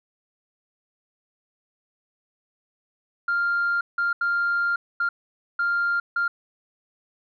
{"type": "tone bursts at uneven times", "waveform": "sine", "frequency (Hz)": 1396.9, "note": "F6", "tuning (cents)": 0, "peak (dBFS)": -19, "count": 6, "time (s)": [[3.28, 3.81], [3.98, 4.13], [4.21, 4.76], [5, 5.09], [5.59, 6], [6.16, 6.28]], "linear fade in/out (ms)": 5, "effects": ["tanh soft clip ceiling -17 dBFS"]}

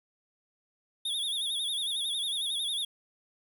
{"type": "tone with vibrato", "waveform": "square", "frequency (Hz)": 3520, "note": "A7", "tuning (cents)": 0, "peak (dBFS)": -30, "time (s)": [1.05, 2.85], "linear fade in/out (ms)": 5, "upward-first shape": "sine", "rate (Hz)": 11, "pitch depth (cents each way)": 110, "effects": ["10-bit"]}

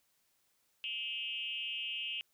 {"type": "tone with frequency modulation", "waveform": "sine", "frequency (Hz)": 2830, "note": "F7", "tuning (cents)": 22, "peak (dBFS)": -36, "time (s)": [0.84, 2.21], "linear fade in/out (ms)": 0, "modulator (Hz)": 242, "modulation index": 1.2, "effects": ["white hiss -75 dBFS RMS until 2.33 s"]}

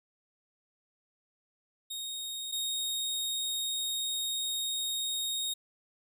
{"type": "tone pair in turn", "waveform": "sawtooth", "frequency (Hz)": [3729, 3729], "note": ["A#7", "A#7"], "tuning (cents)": [0, 0], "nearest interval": "unison", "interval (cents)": 0, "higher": "neither", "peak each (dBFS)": [-33, -28], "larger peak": "second", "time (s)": [[1.9, 2.52], [2.52, 5.54]], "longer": "second", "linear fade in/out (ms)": 10, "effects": []}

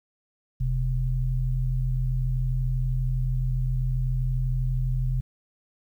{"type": "tone pair together", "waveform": "sine", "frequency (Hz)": [40.29, 127.9], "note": ["E1", "C3"], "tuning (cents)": [-39, -39], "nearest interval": "octave + minor sixth", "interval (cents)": 2000, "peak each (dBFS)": -25, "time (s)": [0.6, 5.21], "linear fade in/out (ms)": 10, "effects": ["10-bit"]}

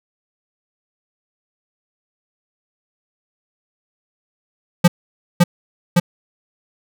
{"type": "tone with echo", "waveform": "square", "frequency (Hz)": 174.61, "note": "F3", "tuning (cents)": 0, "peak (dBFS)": -6, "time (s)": [4.84, 4.88], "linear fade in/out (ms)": 10, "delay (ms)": 560, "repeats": 2, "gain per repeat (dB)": -2, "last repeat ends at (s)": 6, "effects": []}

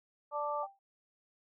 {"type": "harmonic tone", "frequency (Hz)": 293.7, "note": "D4", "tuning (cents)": 0, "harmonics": [2, 3, 4], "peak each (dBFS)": [-37, -37, -37], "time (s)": [0.31, 0.67], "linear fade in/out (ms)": 50}
{"type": "tone with exponential decay", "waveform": "sine", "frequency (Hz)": 787, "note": "G5", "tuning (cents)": 7, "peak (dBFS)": -36, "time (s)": [0.63, 0.79], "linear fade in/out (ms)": 2, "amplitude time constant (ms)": 34}
{"effects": []}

